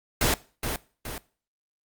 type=noise with echo; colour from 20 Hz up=pink; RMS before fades=-23 dBFS; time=0.21-0.34 s; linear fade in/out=2 ms; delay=420 ms; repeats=2; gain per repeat=-6 dB; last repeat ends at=1.18 s; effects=noise-tail reverb RT60 0.4 s tail -20 dB re dry + Opus 48 kbps